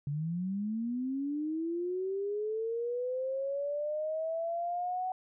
sine linear sweep, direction up, 139.4 to 749 Hz, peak -31 dBFS, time 0.07-5.12 s, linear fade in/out 2 ms, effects none

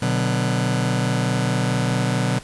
sawtooth chord, B minor, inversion none, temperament just, 123.47 / 148.16 / 185.21 Hz, B2 / D3 / F#3, 0 / +16 / +2 cents, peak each -17 / -21 / -20 dBFS, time 0.02-2.39 s, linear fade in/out 5 ms, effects pink hiss -42 dBFS RMS until 2.43 s + resampled to 24000 Hz

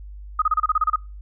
sine tone bursts, 1253 Hz, D#6, 12 cents sharp, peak -15 dBFS, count 10, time 0.39-0.96 s, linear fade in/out 5 ms, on 30 ms, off 30 ms, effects noise-tail reverb RT60 0.3 s tail -26 dB re dry + added 50 Hz sine -35 dBFS peak until 1.21 s

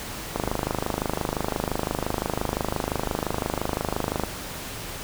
click train, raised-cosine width 1 ms, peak -10 dBFS, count 101, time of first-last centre 0.36-4.236 s, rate 25.8 Hz, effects pink hiss -35 dBFS RMS until 5.03 s

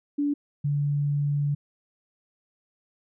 sine tone pair in turn, 288.7 / 144.35 Hz, D4 / D3, -30 / -30 cents, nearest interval octave, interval 1200 cents, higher first, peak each -22 dBFS, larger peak neither, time 0.18-0.34 / 0.64-1.55 s, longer second, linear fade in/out 10 ms, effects none

